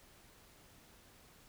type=silence; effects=pink hiss -62 dBFS RMS until 1.48 s